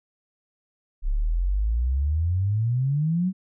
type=exponential sweep; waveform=sine; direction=up; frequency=32.7 to 192.6 Hz; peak=-20 dBFS; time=1.02-3.33 s; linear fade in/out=50 ms; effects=none